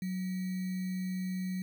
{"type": "tone with sample-and-hold", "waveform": "sine", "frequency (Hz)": 185, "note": "F#3", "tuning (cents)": 0, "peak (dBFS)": -32, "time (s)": [0.02, 1.62], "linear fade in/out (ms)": 2, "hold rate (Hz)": 2100, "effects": []}